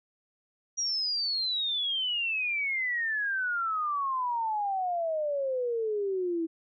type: exponential sweep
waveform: sine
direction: down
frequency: 5780 to 322.3 Hz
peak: -27 dBFS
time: 0.77-6.47 s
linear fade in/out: 20 ms
effects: none